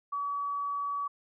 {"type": "tone", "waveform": "sine", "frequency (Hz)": 1139, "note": "C#6", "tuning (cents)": 47, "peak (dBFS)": -30, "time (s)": [0.12, 1.08], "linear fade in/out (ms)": 10, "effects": []}